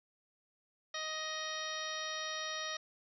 harmonic tone with a mistuned harmonic, 625 Hz, D#5, 8 cents sharp, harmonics 1 / 2 / 3 / 4 / 5 / 6 / 7 / 8 / 9, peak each -46 / -44 / -43 / -51 / -48 / -44 / -50 / -53 / -46 dBFS, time 0.94-2.77 s, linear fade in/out 5 ms, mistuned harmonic 7, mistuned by -29 cents, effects none

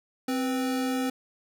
square tone pair together, 261.6 / 493.9 Hz, C4 / B4, 0 / 0 cents, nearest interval major seventh, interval 1100 cents, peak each -27 / -35 dBFS, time 0.28-1.1 s, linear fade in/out 5 ms, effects none

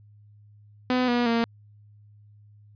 sawtooth tone with pitch steps, 252.1 / 241.7 / 231.7 Hz, B3 / B3 / A#3, +36 / -37 / -10 cents, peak -17 dBFS, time 0.9-1.44 s, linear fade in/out 0 ms, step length 180 ms, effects added 104 Hz sine -50 dBFS peak until 2.75 s + resampled to 11025 Hz

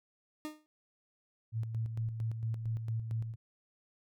40% pulse tone with exponential decay, 305.9 Hz, D#4, 29 cents flat, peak -34 dBFS, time 0.45-0.66 s, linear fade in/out 0 ms, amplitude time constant 44 ms
sine tone with tremolo, 112.7 Hz, A2, 42 cents sharp, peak -31 dBFS, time 1.52-3.36 s, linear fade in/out 50 ms, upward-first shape square, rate 4.4 Hz, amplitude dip 50%
effects none

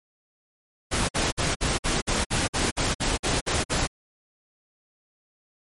pink noise bursts, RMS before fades -24 dBFS, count 13, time 0.91-3.874 s, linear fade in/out 20 ms, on 180 ms, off 52 ms, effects MP3 48 kbps

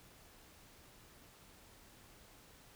silence, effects pink hiss -61 dBFS RMS until 2.75 s

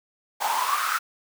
pink noise with high-pass filter sweep, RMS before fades -25 dBFS, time 0.4-0.99 s, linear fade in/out 20 ms, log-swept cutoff 820 to 1400 Hz, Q 8.6, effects none

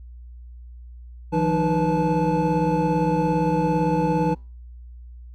triangle tone cluster, 159.5 / 177.1 / 308.9 / 489.4 / 868 Hz, D#3 / F3 / D#4 / B4 / A5, +43 / +24 / -12 / -16 / -24 cents, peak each -23 dBFS, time 1.32-4.35 s, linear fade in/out 20 ms, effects added 60 Hz sine -38 dBFS peak until 5.34 s + Opus 48 kbps

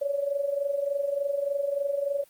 sine tone with amplitude modulation, 564 Hz, C#5, 30 cents sharp, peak -22 dBFS, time 0.01-2.24 s, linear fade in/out 10 ms, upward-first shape sine, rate 23.4 Hz, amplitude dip 70%, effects white hiss -59 dBFS RMS until 2.29 s + Opus 32 kbps

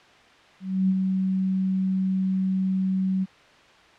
sine tone with ADSR envelope, 189.1 Hz, F#3, 38 cents sharp, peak -17 dBFS, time 0.6-3.26 s, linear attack 290 ms, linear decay 48 ms, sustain -4 dB, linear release 31 ms, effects white hiss -52 dBFS RMS until 3.98 s + low-pass 3000 Hz 12 dB/octave

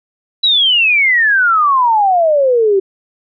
sine exponential sweep, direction down, 3975 to 377.2 Hz, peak -8 dBFS, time 0.43-2.8 s, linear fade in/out 10 ms, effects none

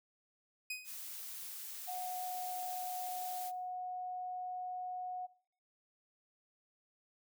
sawtooth tone with exponential decay, 2503 Hz, D#7, 10 cents sharp, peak -33 dBFS, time 0.7-1.02 s, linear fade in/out 5 ms, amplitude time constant 68 ms
blue noise, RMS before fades -46 dBFS, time 0.84-3.52 s, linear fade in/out 50 ms
sine tone, 731 Hz, F#5, 21 cents flat, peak -39 dBFS, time 1.87-5.27 s, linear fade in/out 20 ms
effects noise-tail reverb RT60 0.6 s tail -21 dB re dry

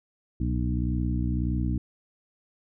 harmonic tone with a mistuned harmonic, 61.74 Hz, B1, in tune, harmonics 1 / 2 / 3 / 4 / 5, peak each -27 / -30 / -32 / -33 / -34 dBFS, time 0.4-1.78 s, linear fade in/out 5 ms, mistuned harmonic 1, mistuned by +130 cents, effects none

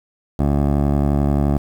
15% pulse tone with low-pass filter, 71.5 Hz, D2, 46 cents flat, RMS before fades -17 dBFS, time 0.39-1.58 s, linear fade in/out 5 ms, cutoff 700 Hz, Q 0.98, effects 7-bit

